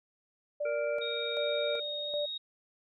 sine tone with tremolo, 587.3 Hz, D5, in tune, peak -30 dBFS, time 0.6-2.26 s, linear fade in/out 10 ms, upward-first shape square, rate 1.3 Hz, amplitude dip 60%
harmonic tone, 466.9 Hz, A#4, 3 cents sharp, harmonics 1 / 3 / 5, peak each -36 / -41 / -42 dBFS, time 0.65-1.8 s, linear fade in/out 5 ms
sine tone with pitch glide, 3729 to 3757 Hz, A#7 to A#7, 0 to +13 cents, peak -35 dBFS, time 1.01-2.38 s, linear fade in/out 10 ms, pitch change +13 cents, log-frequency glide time 2.02-2.14 s
effects none

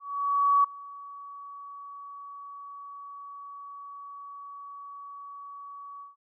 sine tone with ADSR envelope, 1132 Hz, C#6, 36 cents sharp, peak -17 dBFS, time 0-6.16 s, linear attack 640 ms, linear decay 6 ms, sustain -23 dB, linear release 150 ms, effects none

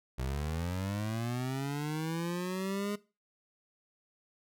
25% pulse linear sweep, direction up, 61.74 to 207.7 Hz, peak -29 dBFS, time 0.18-2.96 s, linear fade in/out 10 ms, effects noise-tail reverb RT60 0.3 s tail -20 dB re dry

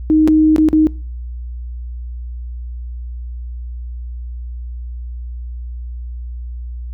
sine tone with dropouts, 311.1 Hz, D#4, in tune, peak -8 dBFS, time 0.1-0.87 s, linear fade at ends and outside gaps 0 ms, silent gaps 0.276-0.283 / 0.562-0.582 / 0.687-0.73 s, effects noise-tail reverb RT60 0.4 s tail -23 dB re dry + added 60 Hz sine -24 dBFS peak until 6.93 s

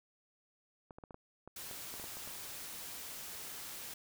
clicks, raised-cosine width 1 ms, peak -35 dBFS, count 12, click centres 0.908 / 0.985 / 1.038 / 1.108 / 1.144 / 1.476 / 1.712 / 1.94 / 1.998 / 2.041 / 2.17 / 2.275 s
white noise, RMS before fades -46 dBFS, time 1.56-3.94 s, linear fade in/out 5 ms
effects none

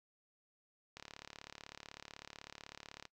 click train, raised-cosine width 0.2 ms, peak -30 dBFS, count 76, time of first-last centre 0.97-3.053 s, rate 36 Hz, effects noise-tail reverb RT60 0.1 s tail -20 dB re dry

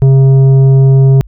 sine tone with tanh clipping, 134.7 Hz, C#3, 49 cents flat, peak -4 dBFS, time 0.02-1.21 s, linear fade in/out 0 ms, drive 8 dB, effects added 50 Hz sine -31 dBFS peak until 1.27 s

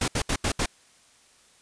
pink noise bursts at uneven times, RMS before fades -25 dBFS, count 5, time 0.01-0.08 / 0.15-0.22 / 0.29-0.36 / 0.44-0.52 / 0.59-0.66 s, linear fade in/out 5 ms, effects white hiss -58 dBFS RMS until 1.61 s + resampled to 22050 Hz

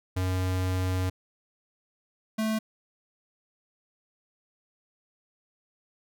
square tone pair in turn, 92.5 / 218.9 Hz, F#2 / A3, 0 / -9 cents, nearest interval octave + minor third, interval 1491 cents, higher second, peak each -26 dBFS, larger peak neither, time 0.16-1.1 / 2.38-2.59 s, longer first, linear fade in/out 10 ms, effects none

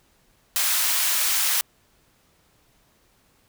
white high-pass noise, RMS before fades -22 dBFS, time 0.56-1.61 s, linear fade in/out 0 ms, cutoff 1000 Hz, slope 12 dB/octave, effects pink hiss -62 dBFS RMS until 3.48 s

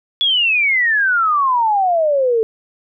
sine exponential sweep, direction down, 3433 to 435.3 Hz, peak -12 dBFS, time 0.21-2.43 s, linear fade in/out 0 ms, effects none

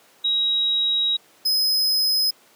sine / 45% pulse tone pair in turn, 3825 / 5077 Hz, A#7 / D#8, +44 / +34 cents, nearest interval perfect fourth, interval 490 cents, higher second, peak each -18 dBFS, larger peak neither, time 0.24-1.17 / 1.45-2.31 s, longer first, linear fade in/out 10 ms, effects pink hiss -54 dBFS RMS until 2.55 s + high-pass 300 Hz 12 dB/octave

